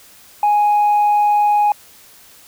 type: tone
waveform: sine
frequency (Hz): 830.6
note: G#5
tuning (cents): 0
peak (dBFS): -9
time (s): 0.43-1.72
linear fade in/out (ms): 2
effects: tanh soft clip ceiling -9 dBFS + white hiss -45 dBFS RMS until 2.47 s

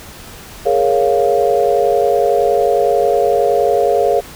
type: chord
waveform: sine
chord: Bb minor seventh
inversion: third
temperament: equal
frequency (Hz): 415.3 / 466.2 / 554.4 / 698.5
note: Ab4 / Bb4 / Db5 / F5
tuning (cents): 0 / 0 / 0 / 0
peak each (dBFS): -16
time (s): 0.65-4.21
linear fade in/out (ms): 20
effects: pink hiss -35 dBFS RMS until 4.35 s

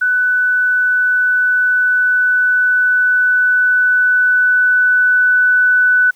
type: tone with level ramp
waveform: sine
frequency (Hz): 1493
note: F#6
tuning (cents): +15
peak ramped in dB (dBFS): -11 to -8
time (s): 0.01-6.11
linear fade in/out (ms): 10
effects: white hiss -53 dBFS RMS until 6.15 s

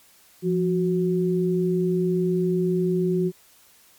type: tone pair together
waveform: sine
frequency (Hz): 173.5 / 368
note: F3 / F#4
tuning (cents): -11 / -9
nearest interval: octave + minor second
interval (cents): 1302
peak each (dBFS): -22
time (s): 0.42-3.32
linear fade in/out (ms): 50
effects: white hiss -55 dBFS RMS until 3.98 s + MP3 96 kbps

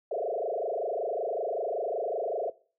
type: tone with frequency modulation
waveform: sine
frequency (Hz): 554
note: C#5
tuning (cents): -1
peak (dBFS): -28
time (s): 0.11-2.5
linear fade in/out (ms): 5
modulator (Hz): 25.3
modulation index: 5.6
effects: noise-tail reverb RT60 0.4 s tail -19 dB re dry

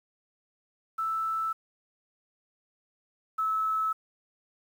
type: tone pair in turn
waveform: sine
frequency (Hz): 1318.5 / 1301.1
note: E6 / E6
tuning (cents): 0 / -23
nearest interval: unison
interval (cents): 23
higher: first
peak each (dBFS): -27 / -25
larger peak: second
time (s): 0.98-1.53 / 3.38-3.93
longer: neither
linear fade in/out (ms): 10
effects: 9-bit

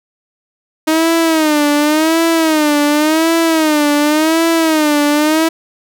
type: tone with vibrato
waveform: sawtooth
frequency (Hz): 311.1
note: D#4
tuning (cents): 0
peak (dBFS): -6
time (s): 0.87-5.49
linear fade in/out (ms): 10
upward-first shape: sine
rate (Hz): 0.9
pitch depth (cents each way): 110
effects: none

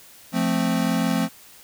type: chord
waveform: square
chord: F major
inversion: none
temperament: equal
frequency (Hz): 174.61 / 220 / 261.6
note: F3 / A3 / C4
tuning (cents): 0 / 0 / 0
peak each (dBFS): -25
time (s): 0.32-1.29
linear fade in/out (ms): 50
effects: white hiss -48 dBFS RMS until 1.63 s

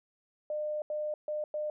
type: tone bursts at uneven times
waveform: sine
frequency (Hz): 604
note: D5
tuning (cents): +48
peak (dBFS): -31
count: 4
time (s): 0.5-0.82 / 0.9-1.14 / 1.28-1.44 / 1.54-1.7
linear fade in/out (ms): 2
effects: none

